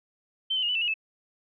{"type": "tone with pitch steps", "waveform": "sine", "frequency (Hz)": [3098, 3039, 2854, 2980, 2672, 2886, 2615], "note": ["G7", "F#7", "F7", "F#7", "E7", "F#7", "E7"], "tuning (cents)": [-21, 46, 37, 12, 23, -44, -15], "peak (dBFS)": -24, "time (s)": [0.5, 0.941], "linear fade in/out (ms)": 10, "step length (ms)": 63, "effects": []}